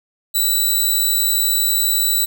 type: tone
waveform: 5% pulse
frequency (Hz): 3951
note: B7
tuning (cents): 0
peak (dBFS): -7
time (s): 0.34-2.26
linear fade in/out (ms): 20
effects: none